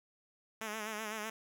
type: tone with vibrato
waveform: 5% pulse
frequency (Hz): 215.7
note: A3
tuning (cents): -34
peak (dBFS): -27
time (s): 0.61-1.3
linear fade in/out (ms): 5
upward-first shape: sine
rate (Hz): 7.9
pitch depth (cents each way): 60
effects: none